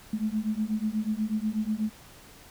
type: beating tone pair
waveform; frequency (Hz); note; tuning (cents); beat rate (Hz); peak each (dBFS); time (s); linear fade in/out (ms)
sine; 211.5 / 219.7; G#3 / A3; +32 / -2; 8.2; -29; 0.13-1.9; 5
effects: pink hiss -51 dBFS RMS until 2.5 s